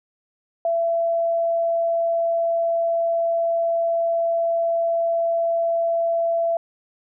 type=tone; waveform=sine; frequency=671 Hz; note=E5; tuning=31 cents sharp; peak=-18 dBFS; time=0.65-6.57 s; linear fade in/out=2 ms; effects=none